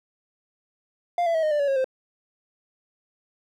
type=tone with pitch steps; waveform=triangle; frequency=698.5 / 670 / 642.8 / 616.6 / 591.5 / 567.4 / 544.2 / 522.1 Hz; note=F5 / E5 / E5 / D#5 / D5 / C#5 / C#5 / C5; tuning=0 / +28 / -44 / -16 / +12 / +40 / -32 / -4 cents; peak=-18 dBFS; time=1.18-1.844 s; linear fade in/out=2 ms; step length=83 ms; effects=none